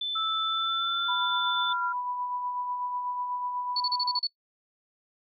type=tone; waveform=sine; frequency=3520 Hz; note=A7; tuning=in tune; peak=-28 dBFS; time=0.01-1.73 s; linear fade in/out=5 ms
type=tone with pitch glide; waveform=sine; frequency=1318.5 to 1382.5 Hz; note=E6 to F6; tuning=0 to -18 cents; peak=-28 dBFS; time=0.15-1.93 s; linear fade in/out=10 ms; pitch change=+82 cents; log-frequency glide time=0.43-1.08 s
type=tone with tremolo; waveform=sine; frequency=987.8 Hz; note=B5; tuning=in tune; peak=-28 dBFS; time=1.08-4.19 s; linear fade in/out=10 ms; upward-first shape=sine; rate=8.1 Hz; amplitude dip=35%
type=tone bursts; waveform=sine; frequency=4435 Hz; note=C#8; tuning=in tune; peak=-24 dBFS; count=7; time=3.76-4.271 s; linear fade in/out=5 ms; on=43 ms; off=35 ms
effects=noise-tail reverb RT60 0.1 s tail -23 dB re dry